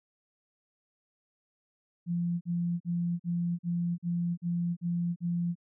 sine tone bursts, 172.7 Hz, F3, 19 cents flat, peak -27 dBFS, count 9, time 2.06-5.554 s, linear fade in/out 50 ms, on 350 ms, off 43 ms, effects none

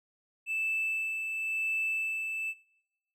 triangle tone with tremolo, 2637 Hz, E7, in tune, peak -26 dBFS, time 0.46-2.54 s, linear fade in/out 50 ms, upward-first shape sine, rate 0.95 Hz, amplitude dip 45%, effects noise-tail reverb RT60 0.9 s tail -22 dB re dry + tanh soft clip ceiling -23 dBFS

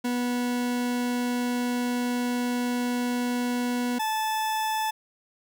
40% pulse tone pair in turn, 244.8 / 872.4 Hz, B3 / A5, -15 / -15 cents, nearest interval octave + minor seventh, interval 2200 cents, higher second, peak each -24 dBFS, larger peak neither, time 0.04-3.99 / 3.99-4.91 s, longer first, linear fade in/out 10 ms, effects 10-bit

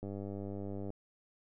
click train, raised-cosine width 2 ms, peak -29 dBFS, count 88, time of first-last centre 0.03-0.903 s, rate 99.6 Hz, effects none

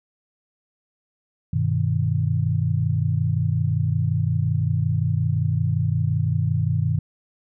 sine chord, G augmented, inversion none, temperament equal, 98 / 123.47 / 155.56 Hz, G2 / B2 / D#3, 0 / 0 / 0 cents, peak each -23 dBFS, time 1.53-6.99 s, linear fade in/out 5 ms, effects none

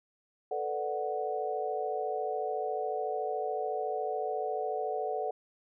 sine chord, B minor seventh, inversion third, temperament equal, 440 / 493.9 / 587.3 / 740 Hz, A4 / B4 / D5 / F#5, 0 / 0 / 0 / 0 cents, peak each -35 / -39 / -38 / -34 dBFS, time 0.51-5.31 s, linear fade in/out 5 ms, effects none

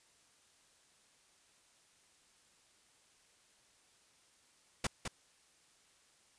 pink noise with echo, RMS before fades -33 dBFS, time 4.84-4.87 s, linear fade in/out 5 ms, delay 210 ms, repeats 1, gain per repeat -6 dB, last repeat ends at 5.08 s, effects white hiss -68 dBFS RMS until 6.38 s + resampled to 22050 Hz

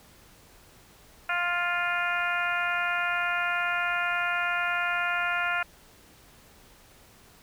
harmonic tone, 350.5 Hz, F4, 6 cents sharp, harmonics 2 / 3 / 4 / 5 / 6 / 7 / 8, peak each -33 / -36 / -28 / -34 / -36 / -33 / -40 dBFS, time 1.29-5.63 s, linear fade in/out 5 ms, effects pink hiss -55 dBFS RMS until 7.42 s

